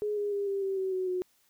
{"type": "tone with pitch steps", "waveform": "sine", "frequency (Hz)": [418.8, 410.7, 402.7, 394.8, 387.2, 379.6, 372.2, 365], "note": ["G#4", "G#4", "G4", "G4", "G4", "F#4", "F#4", "F#4"], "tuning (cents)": [15, -19, 47, 12, -21, 44, 10, -24], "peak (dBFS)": -28, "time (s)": [0.02, 1.22], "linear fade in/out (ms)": 0, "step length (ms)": 150, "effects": ["white hiss -68 dBFS RMS until 1.49 s"]}